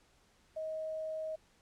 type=tone with quantisation; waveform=sine; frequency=631 Hz; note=D#5; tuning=24 cents sharp; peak=-36 dBFS; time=0.56-1.36 s; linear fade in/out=10 ms; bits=11; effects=pink hiss -68 dBFS RMS until 1.61 s + low-pass 9000 Hz 12 dB/octave